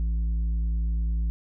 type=tone with tanh clipping; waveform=sine; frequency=55.7 Hz; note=A1; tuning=22 cents sharp; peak=-24 dBFS; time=0-1.3 s; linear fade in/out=0 ms; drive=6 dB; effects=none